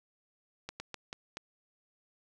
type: slowing click train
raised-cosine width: 0.2 ms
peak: -22 dBFS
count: 5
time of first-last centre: 0.69-1.371 s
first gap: 110 ms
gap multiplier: 1.3
effects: none